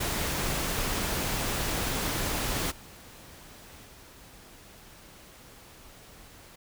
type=noise with level steps; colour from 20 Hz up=pink; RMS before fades=-30 / -49 / -51 dBFS; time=0-6.56 s; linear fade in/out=10 ms; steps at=2.7 / 3.84 s; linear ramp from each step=20 ms; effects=none